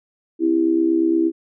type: tone with amplitude modulation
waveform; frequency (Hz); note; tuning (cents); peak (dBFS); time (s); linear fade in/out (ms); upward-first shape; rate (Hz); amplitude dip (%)
sine; 329.6; E4; 0; -11; 0.39-1.32; 50; sine; 68.6; 75
effects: none